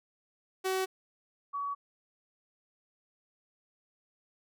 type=tone pair in turn; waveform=sawtooth / sine; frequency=377.6 / 1131.5 Hz; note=F#4 / C#6; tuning=+35 / +35 cents; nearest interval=octave + perfect fifth; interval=1900 cents; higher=second; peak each=-25 / -32 dBFS; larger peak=first; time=0.64-0.86 / 1.53-1.75 s; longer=neither; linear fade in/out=20 ms; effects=none